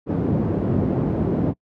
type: band-pass noise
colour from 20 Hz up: pink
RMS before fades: -21 dBFS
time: 0.06-1.54 s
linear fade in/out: 50 ms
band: 110 to 360 Hz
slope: 12 dB/octave
effects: noise-tail reverb RT60 0.1 s tail -26 dB re dry + high-pass 60 Hz 12 dB/octave